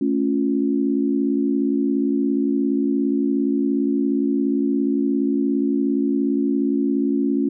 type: chord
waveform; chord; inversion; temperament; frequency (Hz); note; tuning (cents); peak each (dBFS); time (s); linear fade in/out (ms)
sine; A augmented; none; equal; 220 / 277.2 / 349.2; A3 / C#4 / E#4; 0 / 0 / 0; -23 / -19 / -25; 0.01-7.49; 5
effects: none